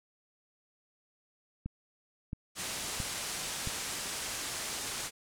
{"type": "click train", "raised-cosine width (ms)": 5, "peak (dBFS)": -24, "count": 4, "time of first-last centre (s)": [1.66, 3.673], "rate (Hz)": 1.49}
{"type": "low-pass noise", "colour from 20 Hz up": "white", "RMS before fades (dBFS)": -38, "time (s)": [2.55, 5.11], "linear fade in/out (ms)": 50, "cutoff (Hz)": 9700, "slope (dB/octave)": 24}
{"effects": []}